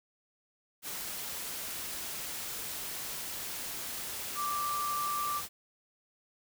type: tone in noise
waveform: sine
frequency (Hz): 1174.7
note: D6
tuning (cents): 0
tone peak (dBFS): -31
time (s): 4.35-5.42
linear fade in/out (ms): 50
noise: white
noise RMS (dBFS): -39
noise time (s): 0.82-5.49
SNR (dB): +5
effects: none